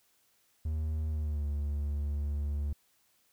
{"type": "tone with pitch glide", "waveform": "triangle", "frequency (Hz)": [77.78, 72.57], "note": ["D#2", "D2"], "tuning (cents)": [0, -20], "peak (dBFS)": -28, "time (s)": [0.65, 2.73], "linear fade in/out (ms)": 5, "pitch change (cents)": -120, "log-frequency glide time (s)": [1.08, 1.46], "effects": ["white hiss -70 dBFS RMS until 3.32 s"]}